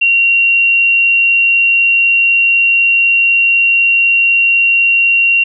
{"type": "tone", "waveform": "sine", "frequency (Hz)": 2752, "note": "F7", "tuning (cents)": -26, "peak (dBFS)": -7, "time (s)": [0.01, 5.44], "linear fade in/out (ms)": 10, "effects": []}